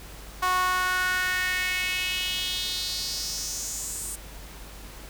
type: tone with high-pass filter sweep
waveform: sawtooth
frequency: 367 Hz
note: F#4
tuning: 14 cents flat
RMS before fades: -28 dBFS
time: 0.42-4.16 s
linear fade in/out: 10 ms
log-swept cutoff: 1000 to 8800 Hz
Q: 3.6
effects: added 50 Hz sine -43 dBFS peak until 5.09 s + pink hiss -45 dBFS RMS until 5.09 s